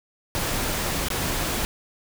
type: noise with dropouts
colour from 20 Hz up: pink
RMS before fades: -26 dBFS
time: 0.35-1.65 s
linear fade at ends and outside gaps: 0 ms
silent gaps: 1.085-1.103 s
effects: none